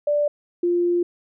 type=tone pair in turn; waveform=sine; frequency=587.3 / 349.2 Hz; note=D5 / F4; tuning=0 / 0 cents; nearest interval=major sixth; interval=900 cents; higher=first; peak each=-17 dBFS; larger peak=neither; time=0.07-0.28 / 0.63-1.03 s; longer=second; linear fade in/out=5 ms; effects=none